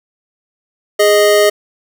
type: tone pair together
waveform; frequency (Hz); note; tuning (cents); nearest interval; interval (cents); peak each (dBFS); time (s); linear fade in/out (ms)
square; 414.5 / 622.3; G#4 / D#5; -3 / 0; perfect fifth; 703; -11; 0.99-1.5; 10
effects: none